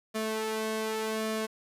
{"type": "tone with flanger", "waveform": "sawtooth", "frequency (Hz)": 219.1, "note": "A3", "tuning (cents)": -7, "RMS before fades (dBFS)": -32, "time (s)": [0.14, 1.47], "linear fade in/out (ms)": 20, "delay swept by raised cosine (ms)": [1.7, 2.7], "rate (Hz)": 0.87, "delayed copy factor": 0.7, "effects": ["resampled to 32000 Hz", "9-bit"]}